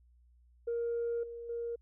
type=tone with level steps; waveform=sine; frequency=469.3 Hz; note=A#4; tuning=12 cents sharp; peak=-30 / -41 / -34 dBFS; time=0.67-1.76 s; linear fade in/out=10 ms; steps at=1.23 / 1.49 s; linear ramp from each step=5 ms; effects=tanh soft clip ceiling -28 dBFS + added 60 Hz sine -61 dBFS peak until 1.81 s